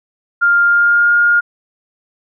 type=tone with pitch glide; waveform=sine; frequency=1401 to 1418.9 Hz; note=F6 to F6; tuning=+5 to +27 cents; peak=-8 dBFS; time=0.41-1.41 s; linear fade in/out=20 ms; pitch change=+22 cents; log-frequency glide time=0.63-1.13 s; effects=none